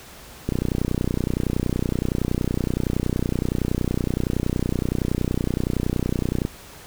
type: click train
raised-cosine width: 3 ms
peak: -9 dBFS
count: 184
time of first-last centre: 0.49-6.451 s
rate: 30.7 Hz
effects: pink hiss -43 dBFS RMS until 6.86 s